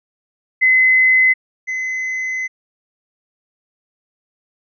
sine / triangle tone pair in turn, 2038 / 2038 Hz, C7 / C7, -46 / -46 cents, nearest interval unison, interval 0 cents, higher neither, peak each -9 / -18 dBFS, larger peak first, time 0.61-1.34 / 1.67-2.48 s, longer second, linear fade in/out 20 ms, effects resampled to 16000 Hz

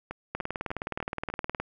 two click trains, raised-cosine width 0.5 ms, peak -16 / -20 dBFS, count 25 / 5, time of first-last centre 0.35-1.6 / 0.11-1.3 s, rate 19.2 / 3.36 Hz, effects none

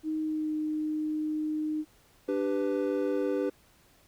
sine tone with pitch glide, 312.3 to 307.5 Hz, D#4 to D#4, +7 to -20 cents, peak -28 dBFS, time 0.03-1.85 s, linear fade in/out 50 ms, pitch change -27 cents, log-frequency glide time 0.18-0.54 s
triangle chord, G major, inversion second, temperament equal with one note detuned, 293.7 / 392 / 498.2 Hz, D4 / G4 / B4, 0 / 0 / +15 cents, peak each -29 dBFS, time 2.28-3.5 s, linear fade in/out 10 ms
effects pink hiss -62 dBFS RMS until 4.07 s

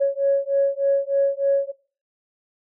sine beating tone pair, 553 / 556.3 Hz, C#5 / C#5, -4 / +6 cents, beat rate 3.3 Hz, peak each -20 dBFS, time 0-1.72 s, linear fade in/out 20 ms, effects noise-tail reverb RT60 0.4 s tail -21 dB re dry + tanh soft clip ceiling -10 dBFS

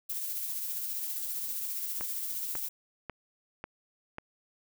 violet noise with tremolo, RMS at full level -34 dBFS, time 0.09-2.69 s, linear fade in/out 10 ms, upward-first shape sine, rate 15 Hz, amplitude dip 30%
click train, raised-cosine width 0.5 ms, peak -23 dBFS, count 5, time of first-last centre 2.01-4.184 s, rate 1.84 Hz
effects none

